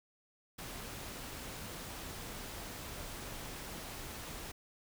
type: noise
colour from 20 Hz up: pink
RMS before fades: -45 dBFS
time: 0.58-4.52 s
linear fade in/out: 10 ms
effects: none